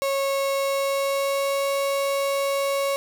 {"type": "tone with pitch glide", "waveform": "35% pulse", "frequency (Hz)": [549, 554.1], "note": ["C#5", "C#5"], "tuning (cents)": [-17, -1], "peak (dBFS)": -20, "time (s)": [0.02, 2.96], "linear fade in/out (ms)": 0, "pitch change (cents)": 16, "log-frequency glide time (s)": [0.54, 1.64], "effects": []}